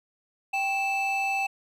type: tone pair together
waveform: triangle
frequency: 784 / 2637 Hz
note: G5 / E7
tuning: 0 / 0 cents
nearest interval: octave + major sixth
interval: 2100 cents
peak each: -24 dBFS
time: 0.53-1.47 s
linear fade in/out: 10 ms
effects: tanh soft clip ceiling -20 dBFS